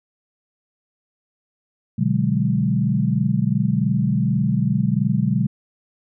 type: chord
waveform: sine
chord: G# half-diminished seventh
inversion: first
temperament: equal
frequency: 123.47 / 146.83 / 185 / 207.7 Hz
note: B2 / D3 / F#3 / G#3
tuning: 0 / 0 / 0 / 0 cents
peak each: -22 dBFS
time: 1.98-5.47 s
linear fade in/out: 10 ms
effects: none